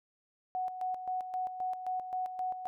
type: tone with tremolo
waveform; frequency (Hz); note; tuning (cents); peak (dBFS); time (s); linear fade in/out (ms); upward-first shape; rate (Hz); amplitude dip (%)
sine; 740; F#5; 0; -31; 0.55-2.67; 0; square; 3.8; 60
effects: none